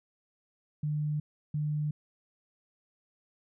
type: tone pair in turn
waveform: sine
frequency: 150 / 150 Hz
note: D3 / D3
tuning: +37 / +37 cents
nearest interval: unison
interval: 0 cents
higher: neither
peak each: -28 dBFS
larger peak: neither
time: 0.83-1.2 / 1.54-1.91 s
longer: neither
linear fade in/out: 5 ms
effects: none